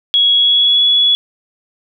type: tone with pitch glide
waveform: sine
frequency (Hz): 3334 to 3388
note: G#7 to G#7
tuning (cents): +6 to +34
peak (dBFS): -8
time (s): 0.14-1.15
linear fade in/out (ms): 0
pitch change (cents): +28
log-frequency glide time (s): 0.34-0.83
effects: none